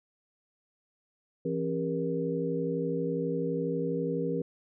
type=tone cluster; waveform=sine; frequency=167.5 / 269.8 / 400.7 / 472.8 Hz; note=E3 / C#4 / G4 / A#4; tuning=+28 / -47 / +38 / +24 cents; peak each=-33 / -34 / -35 / -32 dBFS; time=1.45-4.42 s; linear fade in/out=5 ms; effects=none